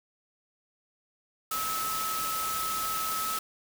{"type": "tone in noise", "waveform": "sine", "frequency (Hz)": 1296, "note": "E6", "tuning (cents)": -30, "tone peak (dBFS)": -31, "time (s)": [1.51, 3.39], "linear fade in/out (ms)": 5, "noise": "white", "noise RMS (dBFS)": -34, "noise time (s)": [1.51, 3.39], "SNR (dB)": 0, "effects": []}